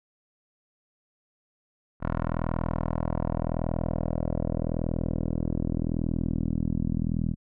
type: tone with low-pass filter sweep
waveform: 10% pulse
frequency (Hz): 40.85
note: E1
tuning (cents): -15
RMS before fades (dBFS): -28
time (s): 2-7.36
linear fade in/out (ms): 50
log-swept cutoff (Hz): 1300 to 210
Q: 1.7
effects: none